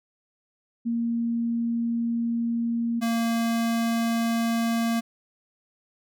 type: tone pair in turn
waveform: sine / square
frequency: 233.1 / 230.3 Hz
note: A#3 / A#3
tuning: 0 / -21 cents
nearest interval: unison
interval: 21 cents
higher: first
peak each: -23 dBFS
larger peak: neither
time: 0.85-3.01 / 3.01-5.01 s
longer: first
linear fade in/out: 20 ms
effects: none